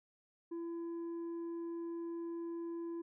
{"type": "tone with tanh clipping", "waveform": "sine", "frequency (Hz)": 336.9, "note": "E4", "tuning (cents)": 38, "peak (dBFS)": -40, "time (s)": [0.51, 3.02], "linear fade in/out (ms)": 10, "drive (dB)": 4, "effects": []}